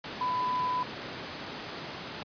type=tone in noise; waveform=sine; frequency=1000 Hz; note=B5; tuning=21 cents sharp; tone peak=-27 dBFS; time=0.21-0.83 s; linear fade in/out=2 ms; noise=pink; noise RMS=-38 dBFS; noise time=0.04-2.23 s; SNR=+8 dB; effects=high-pass 150 Hz 12 dB/octave + resampled to 11025 Hz